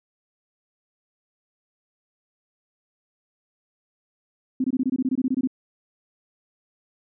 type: tone bursts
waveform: sine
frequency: 259.1 Hz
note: C4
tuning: 17 cents flat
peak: -19 dBFS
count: 14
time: 4.6-5.474 s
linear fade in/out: 5 ms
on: 42 ms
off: 22 ms
effects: none